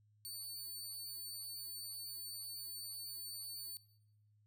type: tone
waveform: 15% pulse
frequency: 4498 Hz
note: C#8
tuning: 24 cents sharp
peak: -38 dBFS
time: 0.25-3.77 s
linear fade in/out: 0 ms
effects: noise-tail reverb RT60 0.8 s tail -18 dB re dry + added 105 Hz sine -68 dBFS peak until 4.46 s